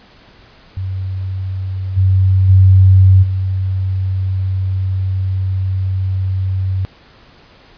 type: tone with level steps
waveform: sine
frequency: 94.6 Hz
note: F#2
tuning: 39 cents sharp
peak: -18 / -8 / -4 / -14 dBFS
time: 0.77-6.85 s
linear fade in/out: 0 ms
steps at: 1.96 / 2.48 / 3.22 s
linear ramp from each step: 20 ms
effects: pink hiss -45 dBFS RMS until 7.77 s + resampled to 11025 Hz